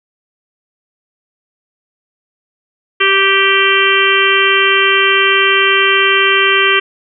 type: harmonic tone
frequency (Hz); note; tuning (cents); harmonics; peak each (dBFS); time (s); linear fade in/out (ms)
390.6; G4; -6; 1 / 3 / 4 / 5 / 6 / 7 / 8; -16 / -16 / -16 / -16 / -16 / -16 / -16; 3-6.8; 10
effects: none